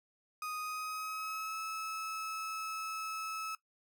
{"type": "tone with pitch glide", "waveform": "35% pulse", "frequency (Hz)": [1244.5, 1298.8], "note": ["D#6", "E6"], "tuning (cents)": [0, -26], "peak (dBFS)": -36, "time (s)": [0.42, 3.55], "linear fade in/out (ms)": 2, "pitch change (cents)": 74, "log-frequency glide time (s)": [0.6, 1.58], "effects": ["noise-tail reverb RT60 0.1 s tail -17 dB re dry"]}